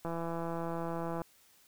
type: click train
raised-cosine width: 1 ms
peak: -24 dBFS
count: 196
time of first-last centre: 0.05-1.218 s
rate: 167 Hz
effects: white hiss -64 dBFS RMS until 1.67 s